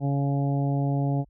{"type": "harmonic tone", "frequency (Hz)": 140, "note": "C#3", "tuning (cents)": 18, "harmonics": [1, 2, 3, 4, 5, 6], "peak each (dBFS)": [-23, -29, -38, -37, -35, -41], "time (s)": [0, 1.25], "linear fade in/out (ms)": 50, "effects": ["added 50 Hz sine -56 dBFS peak until 1.29 s"]}